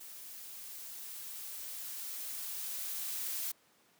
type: noise with level ramp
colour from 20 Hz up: blue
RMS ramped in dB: -49 to -37 dBFS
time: 0-3.52 s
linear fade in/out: 10 ms
effects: pink hiss -67 dBFS RMS until 3.99 s + high-pass 200 Hz 12 dB/octave